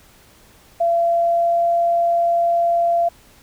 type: tone with pitch glide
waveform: sine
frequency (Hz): 680 to 684.7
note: F5 to F5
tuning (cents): -46 to -34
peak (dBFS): -14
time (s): 0.8-3.09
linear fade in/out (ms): 10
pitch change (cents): +12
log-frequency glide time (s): 0.94-1.69
effects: pink hiss -50 dBFS RMS until 3.42 s